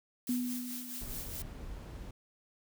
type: noise with tremolo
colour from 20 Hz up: blue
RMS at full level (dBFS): -41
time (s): 0.27-1.42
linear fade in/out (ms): 2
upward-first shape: sine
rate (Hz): 4.7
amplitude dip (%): 50
type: tone with exponential decay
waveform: sine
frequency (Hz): 246.9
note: B3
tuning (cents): 0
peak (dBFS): -28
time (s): 0.29-1.63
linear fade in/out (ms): 2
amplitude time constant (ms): 290
type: noise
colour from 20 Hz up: brown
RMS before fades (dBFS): -44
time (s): 1.01-2.11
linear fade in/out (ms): 5
effects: none